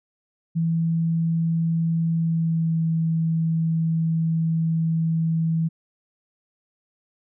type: tone with pitch glide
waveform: sine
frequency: 164.81 to 162.82 Hz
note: E3 to E3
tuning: 0 to -21 cents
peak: -19 dBFS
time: 0.55-5.69 s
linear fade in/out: 20 ms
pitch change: -21 cents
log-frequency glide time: 2.14-2.82 s
effects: none